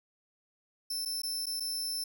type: tone with dropouts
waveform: sawtooth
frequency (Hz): 5310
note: E8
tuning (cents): +12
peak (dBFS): -30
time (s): 0.9-2.04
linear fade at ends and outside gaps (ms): 5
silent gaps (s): 1.051-1.057 / 1.219-1.233 / 1.458-1.466 / 1.599-1.604
effects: none